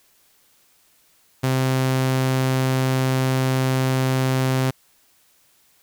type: tone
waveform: sawtooth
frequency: 130.81 Hz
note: C3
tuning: in tune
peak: -14 dBFS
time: 1.43-4.71 s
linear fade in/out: 10 ms
effects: white hiss -59 dBFS RMS until 5.82 s